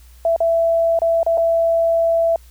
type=tone with dropouts; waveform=sine; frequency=665 Hz; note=E5; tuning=15 cents sharp; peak=-13 dBFS; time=0.25-2.36 s; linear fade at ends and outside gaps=2 ms; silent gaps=0.363-0.404 / 0.99-1.018 / 1.231-1.264 / 1.374-1.379 s; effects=added 60 Hz sine -42 dBFS peak until 2.5 s + white hiss -53 dBFS RMS until 2.5 s